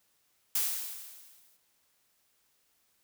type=noise with exponential decay; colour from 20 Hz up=blue; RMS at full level=-27 dBFS; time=0.55-1.57 s; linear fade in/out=5 ms; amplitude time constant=220 ms; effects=white hiss -72 dBFS RMS until 3.03 s